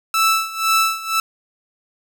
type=tone with tremolo; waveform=sawtooth; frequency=1318.5 Hz; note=E6; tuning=in tune; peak=-9 dBFS; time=0.14-1.2 s; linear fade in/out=2 ms; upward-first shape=sine; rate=2 Hz; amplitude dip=85%; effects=none